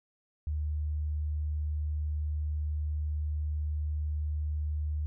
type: tone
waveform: sine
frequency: 75.5 Hz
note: D2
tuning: 48 cents sharp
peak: -29 dBFS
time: 0.47-5.06 s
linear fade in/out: 0 ms
effects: none